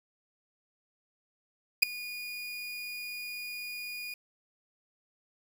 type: tone with ADSR envelope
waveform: 30% pulse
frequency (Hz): 2448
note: D#7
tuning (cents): -29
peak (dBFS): -12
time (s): 1.82-4.14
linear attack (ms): 12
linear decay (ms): 3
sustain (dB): -23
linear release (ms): 3
effects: 9-bit